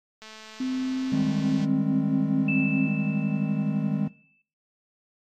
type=click train; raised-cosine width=0.2 ms; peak=-27 dBFS; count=312; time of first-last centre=0.22-1.647 s; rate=218 Hz
type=tone with pitch glide; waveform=sine; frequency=258.6 to 266.3 Hz; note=C4 to C4; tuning=-20 to +31 cents; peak=-25 dBFS; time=0.6-2.88 s; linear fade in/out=5 ms; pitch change=+51 cents; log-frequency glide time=0.75-1.59 s
type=chord; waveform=triangle; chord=Ab major seventh; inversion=second; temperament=equal; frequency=155.56 / 196 / 207.7 / 261.6 Hz; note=Eb3 / G3 / Ab3 / C4; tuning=0 / 0 / 0 / 0 cents; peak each=-26 / -29 / -25 / -30 dBFS; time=1.12-4.08 s; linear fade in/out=5 ms
type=tone with exponential decay; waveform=sine; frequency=2637 Hz; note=E7; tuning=in tune; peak=-26 dBFS; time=2.48-4.42 s; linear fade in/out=5 ms; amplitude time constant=420 ms
effects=noise-tail reverb RT60 0.5 s tail -20 dB re dry + AAC 48 kbps